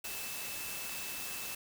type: tone in noise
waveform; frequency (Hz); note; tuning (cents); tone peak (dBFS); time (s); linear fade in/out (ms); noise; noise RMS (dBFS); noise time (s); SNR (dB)
sine; 2632; E7; -3; -46; 0.04-1.55; 5; white; -41; 0.04-1.55; -8
effects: none